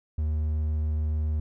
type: tone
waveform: triangle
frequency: 76.8 Hz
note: D#2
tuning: 22 cents flat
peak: -22 dBFS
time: 0.18-1.4 s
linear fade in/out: 5 ms
effects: none